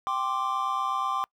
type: chord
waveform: triangle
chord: G suspended fourth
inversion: none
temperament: equal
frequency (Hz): 784 / 1046.5 / 1174.7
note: G5 / C6 / D6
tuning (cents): 0 / 0 / 0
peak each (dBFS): -31 / -28 / -27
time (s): 0.07-1.24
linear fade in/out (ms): 0
effects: noise-tail reverb RT60 0.1 s tail -26 dB re dry